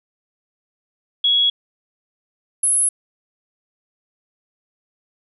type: tone pair in turn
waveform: sine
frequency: 3340 / 10656 Hz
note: G#7 / E9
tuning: +9 / +18 cents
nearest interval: octave + minor sixth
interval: 2009 cents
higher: second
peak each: -13 / -14 dBFS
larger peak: first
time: 1.24-1.5 / 2.63-2.89 s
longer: neither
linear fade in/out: 5 ms
effects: none